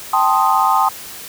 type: chord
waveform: sine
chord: A half-diminished seventh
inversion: third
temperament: equal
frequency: 784 / 880 / 1046.5 / 1244.5 Hz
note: G5 / A5 / C6 / Eb6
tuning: 0 / 0 / 0 / 0 cents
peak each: -17 dBFS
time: 0.13-0.89 s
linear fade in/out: 5 ms
effects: white hiss -33 dBFS RMS until 1.28 s